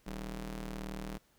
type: ring-modulated tone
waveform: sawtooth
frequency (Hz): 116.7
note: A#2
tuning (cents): +2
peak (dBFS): -32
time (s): 0.06-1.18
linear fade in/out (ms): 10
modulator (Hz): 77.6
effects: pink hiss -69 dBFS RMS until 1.38 s